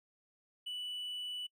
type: tone with hard clipping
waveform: triangle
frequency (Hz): 2965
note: F#7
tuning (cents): +3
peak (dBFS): -39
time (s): 0.66-1.47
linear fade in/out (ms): 10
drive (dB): 5
effects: noise-tail reverb RT60 0.1 s tail -26 dB re dry